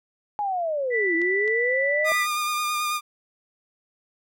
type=linear two-way sweep; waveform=sine; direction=down then up; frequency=844 to 324.8 to 641 Hz; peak=-23 dBFS; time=0.39-2.12 s; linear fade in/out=0 ms; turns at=1.15 s
type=tone; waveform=sine; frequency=1975.5 Hz; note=B6; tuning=in tune; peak=-22 dBFS; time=0.9-2.27 s; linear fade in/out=50 ms
type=clicks; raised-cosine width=0.2 ms; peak=-25 dBFS; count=2; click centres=1.217 / 1.478 s
type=tone with vibrato; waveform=sawtooth; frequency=1213 Hz; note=D#6; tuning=44 cents flat; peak=-20 dBFS; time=2.04-3.01 s; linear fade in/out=50 ms; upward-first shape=sine; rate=9.2 Hz; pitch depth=20 cents each way
effects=none